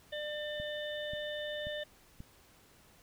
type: harmonic tone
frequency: 598 Hz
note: D5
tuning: 31 cents sharp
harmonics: 1 / 3 / 5 / 6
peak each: -38 / -43 / -47 / -45 dBFS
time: 0.12-1.84 s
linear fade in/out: 10 ms
type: click train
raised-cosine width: 5 ms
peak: -33 dBFS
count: 4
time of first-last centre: 0.6-2.204 s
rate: 1.87 Hz
effects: pink hiss -62 dBFS RMS until 3.02 s